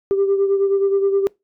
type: beating tone pair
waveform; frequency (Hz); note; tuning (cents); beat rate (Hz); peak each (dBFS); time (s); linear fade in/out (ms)
sine; 393.4 / 402.9; G4 / G4; +6 / +48; 9.5; -14 / -22; 0.11-1.27; 0
effects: noise-tail reverb RT60 0.2 s tail -25 dB re dry + tanh soft clip ceiling -10 dBFS